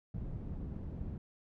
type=low-pass noise; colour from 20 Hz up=white; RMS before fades=-41 dBFS; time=0.14-1.18 s; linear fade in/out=5 ms; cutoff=140 Hz; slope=12 dB/octave; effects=none